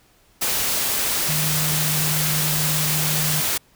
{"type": "tone in noise", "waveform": "sine", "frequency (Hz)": 153.1, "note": "D#3", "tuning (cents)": -28, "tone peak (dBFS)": -24, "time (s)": [1.28, 3.41], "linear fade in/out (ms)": 10, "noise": "white", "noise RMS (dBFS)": -22, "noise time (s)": [0.41, 3.58], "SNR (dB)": -5, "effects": ["pink hiss -57 dBFS RMS until 3.75 s"]}